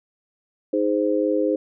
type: chord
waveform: sine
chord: Ab major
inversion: second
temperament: just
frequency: 311.5 / 415.3 / 519.1 Hz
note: Eb4 / Ab4 / C5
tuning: +2 / 0 / -14 cents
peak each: -22 / -24 / -22 dBFS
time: 0.73-1.56 s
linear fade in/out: 5 ms
effects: none